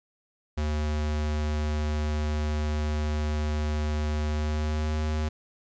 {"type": "tone with pitch glide", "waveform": "square", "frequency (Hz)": [75.6, 77.05], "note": ["D#2", "D#2"], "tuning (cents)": [-49, -16], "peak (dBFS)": -26, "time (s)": [0.57, 5.29], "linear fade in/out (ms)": 10, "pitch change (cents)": 33, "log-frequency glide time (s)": [4.29, 4.95], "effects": ["resampled to 16000 Hz", "11-bit"]}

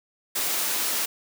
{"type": "high-pass noise", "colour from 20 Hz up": "white", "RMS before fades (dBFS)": -26, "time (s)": [0.35, 1.06], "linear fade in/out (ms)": 10, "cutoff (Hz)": 240, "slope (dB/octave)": 12, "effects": []}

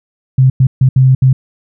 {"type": "tone bursts at uneven times", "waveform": "sine", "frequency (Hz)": 130.81, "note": "C3", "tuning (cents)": 0, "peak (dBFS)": -4, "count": 5, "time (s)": [[0.38, 0.5], [0.6, 0.67], [0.81, 0.89], [0.96, 1.15], [1.22, 1.33]], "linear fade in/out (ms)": 5, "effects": []}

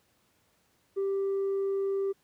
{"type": "tone with tanh clipping", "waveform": "triangle", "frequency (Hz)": 392, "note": "G4", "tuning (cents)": 0, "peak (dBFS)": -27, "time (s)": [0.96, 2.13], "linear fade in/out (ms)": 20, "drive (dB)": 6, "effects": ["pink hiss -69 dBFS RMS until 2.23 s", "high-pass 80 Hz 12 dB/octave"]}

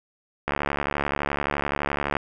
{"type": "click train", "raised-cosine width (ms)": 0.5, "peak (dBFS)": -9, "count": 122, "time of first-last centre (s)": [0.48, 2.168], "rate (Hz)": 71.7, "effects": []}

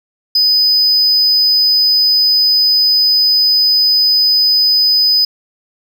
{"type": "tone", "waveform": "triangle", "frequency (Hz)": 5000, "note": "D#8", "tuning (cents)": 8, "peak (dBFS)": -7, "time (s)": [0.35, 5.25], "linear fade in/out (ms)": 5, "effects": []}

